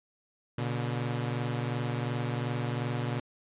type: tone pair together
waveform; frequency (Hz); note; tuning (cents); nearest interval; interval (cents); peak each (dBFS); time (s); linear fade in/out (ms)
sawtooth; 120.3 / 143.06; B2 / D3; -45 / -45; minor third; 300; -27 / -31; 0.58-3.2; 5
effects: resampled to 8000 Hz